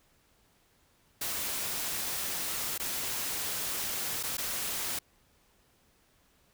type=noise with dropouts; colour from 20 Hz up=white; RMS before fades=-34 dBFS; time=1.21-4.99 s; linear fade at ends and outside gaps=5 ms; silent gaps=2.779-2.797 / 4.229-4.234 / 4.371-4.38 s; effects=pink hiss -67 dBFS RMS until 6.53 s